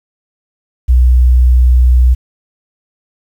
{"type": "tone", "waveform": "sine", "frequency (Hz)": 62.2, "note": "B1", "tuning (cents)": 13, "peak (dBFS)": -3, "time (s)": [0.88, 2.15], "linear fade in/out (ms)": 20, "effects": ["tanh soft clip ceiling 0 dBFS", "7-bit"]}